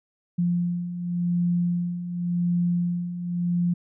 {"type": "beating tone pair", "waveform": "sine", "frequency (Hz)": [174, 174.9], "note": ["F3", "F3"], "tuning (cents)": [-6, 3], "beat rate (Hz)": 0.9, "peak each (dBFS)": [-29, -23], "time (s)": [0.38, 3.74], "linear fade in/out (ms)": 10, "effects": []}